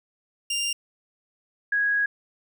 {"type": "tone pair in turn", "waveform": ["20% pulse", "sine"], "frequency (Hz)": [2794, 1655.9], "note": ["F7", "G#6"], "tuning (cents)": [0, -6], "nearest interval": "major sixth", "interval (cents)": 906, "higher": "first", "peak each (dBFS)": -20, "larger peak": "neither", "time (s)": [[0.5, 0.73], [1.72, 2.06]], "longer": "second", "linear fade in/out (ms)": 5, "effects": []}